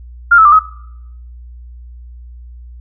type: tone with pitch steps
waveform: sine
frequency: 1399 / 1305 / 1186 / 1272 Hz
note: F6 / E6 / D6 / D#6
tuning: +3 / -18 / +17 / +38 cents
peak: -3 dBFS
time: 0.31-0.594 s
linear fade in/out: 10 ms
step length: 71 ms
effects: noise-tail reverb RT60 0.8 s tail -21 dB re dry + added 60 Hz sine -31 dBFS peak until 2.8 s